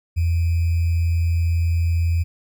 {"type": "tone with sample-and-hold", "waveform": "sine", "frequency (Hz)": 84, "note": "E2", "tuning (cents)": 33, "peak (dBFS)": -16, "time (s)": [0.16, 2.24], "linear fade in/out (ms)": 20, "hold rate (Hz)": 2450, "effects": []}